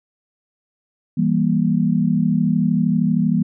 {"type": "chord", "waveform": "sine", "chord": "E diminished", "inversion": "none", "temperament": "just", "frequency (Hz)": [164.81, 197.78, 237.3], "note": ["E3", "G3", "Bb3"], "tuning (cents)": [0, 16, 31], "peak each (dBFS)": -19, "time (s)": [1.17, 3.43], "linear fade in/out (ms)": 10, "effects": []}